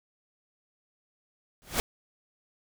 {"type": "noise with exponential growth", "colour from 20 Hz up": "pink", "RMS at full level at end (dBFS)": -23, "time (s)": [1.62, 1.8], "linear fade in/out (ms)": 0, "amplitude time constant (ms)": 38, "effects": []}